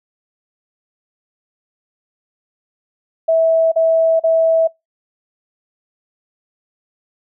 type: tone bursts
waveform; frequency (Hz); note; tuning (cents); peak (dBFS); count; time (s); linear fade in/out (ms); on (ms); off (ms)
sine; 652; E5; -19; -10; 3; 3.28-4.676; 10; 440; 38
effects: noise-tail reverb RT60 0.2 s tail -25 dB re dry